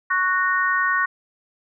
sine chord, F# major, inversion second, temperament just, 1110 / 1480 / 1850 Hz, C#6 / F#6 / A#6, +2 / 0 / -14 cents, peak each -22 dBFS, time 0.1-1.06 s, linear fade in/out 10 ms, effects none

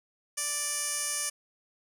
15% pulse tone with band-pass filter, 587.3 Hz, D5, in tune, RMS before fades -32 dBFS, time 0.37-1.3 s, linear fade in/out 10 ms, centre 8400 Hz, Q 2.2, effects none

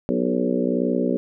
harmonic tone with a mistuned harmonic, 61.74 Hz, B1, in tune, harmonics 3 / 4 / 5 / 6 / 7 / 8 / 9, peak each -27 / -23 / -27 / -28 / -28 / -29 / -29 dBFS, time 0.09-1.17 s, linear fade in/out 0 ms, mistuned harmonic 6, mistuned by +32 cents, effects none

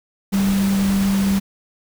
sine tone in noise, 196 Hz, G3, in tune, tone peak -15 dBFS, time 0.32-1.4 s, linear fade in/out 20 ms, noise pink, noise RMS -28 dBFS, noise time 0.32-1.4 s, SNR +10 dB, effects none

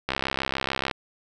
click train, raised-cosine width 0.3 ms, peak -9 dBFS, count 56, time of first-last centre 0.09-0.912 s, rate 66.9 Hz, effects none

